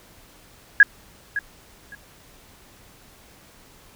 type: tone with echo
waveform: sine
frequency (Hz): 1655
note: G#6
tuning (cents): -6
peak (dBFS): -6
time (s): 0.8-0.83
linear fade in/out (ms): 2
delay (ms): 560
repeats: 2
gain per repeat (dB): -15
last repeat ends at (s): 1.95
effects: pink hiss -51 dBFS RMS until 3.95 s